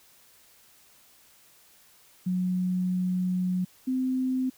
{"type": "tone pair in turn", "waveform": "sine", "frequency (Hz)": [182.6, 258.2], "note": ["F#3", "C4"], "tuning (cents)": [-23, -23], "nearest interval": "tritone", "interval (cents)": 600, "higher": "second", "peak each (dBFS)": -24, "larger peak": "neither", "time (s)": [[2.26, 3.65], [3.87, 4.5]], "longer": "first", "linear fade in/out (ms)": 10, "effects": ["white hiss -58 dBFS RMS until 4.57 s"]}